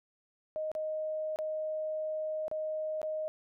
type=tone with dropouts; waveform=sine; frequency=622.3 Hz; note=D#5; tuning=in tune; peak=-32 dBFS; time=0.56-3.28 s; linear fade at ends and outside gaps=0 ms; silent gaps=0.716-0.751 / 1.36-1.388 / 2.481-2.514 / 3.016-3.03 s; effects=none